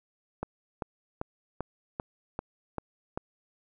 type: click train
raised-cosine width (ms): 1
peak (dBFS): -18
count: 8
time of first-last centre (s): 0.43-3.175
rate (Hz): 2.55
effects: none